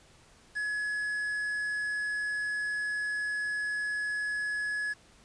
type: tone with quantisation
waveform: triangle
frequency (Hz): 1692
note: G#6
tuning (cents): +32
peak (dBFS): -28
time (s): 0.55-4.94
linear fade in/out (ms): 20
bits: 8
effects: pink hiss -59 dBFS RMS until 5.24 s + resampled to 22050 Hz